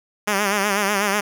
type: tone with vibrato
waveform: 5% pulse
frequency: 202.2 Hz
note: G#3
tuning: 46 cents flat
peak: -7 dBFS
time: 0.27-1.21 s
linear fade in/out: 10 ms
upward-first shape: sine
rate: 8.1 Hz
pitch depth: 77 cents each way
effects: none